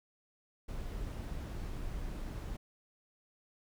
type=noise; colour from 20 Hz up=brown; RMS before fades=-40 dBFS; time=0.68-2.57 s; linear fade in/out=10 ms; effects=none